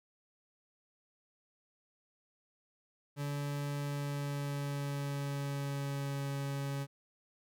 40% pulse tone with pitch glide, 143.6 to 139.43 Hz, D3 to C#3, -39 to +10 cents, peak -34 dBFS, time 3.16-6.87 s, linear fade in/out 50 ms, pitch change -51 cents, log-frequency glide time 3.8-6.26 s, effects none

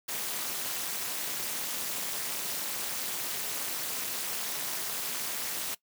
white noise with amplitude modulation, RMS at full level -30 dBFS, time 0.08-5.75 s, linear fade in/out 10 ms, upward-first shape sine, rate 268 Hz, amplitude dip 100%, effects noise-tail reverb RT60 0.1 s tail -20 dB re dry + high-pass 150 Hz 12 dB/octave

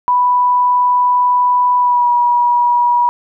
sine tone with pitch glide, 987.8 to 965.8 Hz, B5 to B5, 0 to -39 cents, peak -9 dBFS, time 0.08-3.09 s, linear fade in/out 0 ms, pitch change -39 cents, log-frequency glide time 1.78-2.1 s, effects none

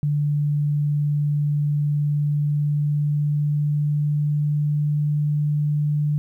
sine tone with pitch glide, 146.83 to 148.36 Hz, D3 to D3, 0 to +18 cents, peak -18 dBFS, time 0.03-6.18 s, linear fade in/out 0 ms, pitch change +18 cents, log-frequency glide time 2.08-5.08 s, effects 10-bit

